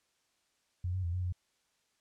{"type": "tone with pitch steps", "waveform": "sine", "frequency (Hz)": [89.3, 93.3, 85.5, 91, 89.8], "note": ["F2", "F#2", "F2", "F#2", "F2"], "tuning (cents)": [39, 15, -36, -28, 49], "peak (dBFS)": -31, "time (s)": [0.84, 1.325], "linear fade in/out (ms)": 5, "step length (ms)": 97, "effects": ["white hiss -75 dBFS RMS until 2 s", "low-pass 8000 Hz 12 dB/octave"]}